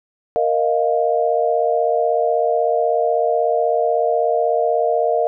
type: chord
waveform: sine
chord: Bb suspended fourth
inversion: none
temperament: equal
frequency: 466.2 / 622.3 / 698.5 Hz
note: Bb4 / Eb5 / F5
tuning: 0 / 0 / 0 cents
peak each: -19 dBFS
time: 0.36-5.27 s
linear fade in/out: 0 ms
effects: none